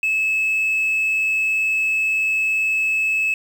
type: tone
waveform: sine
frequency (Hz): 2599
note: E7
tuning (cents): -25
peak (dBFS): -15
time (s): 0.03-3.34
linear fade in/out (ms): 2
effects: tanh soft clip ceiling -15 dBFS + 7-bit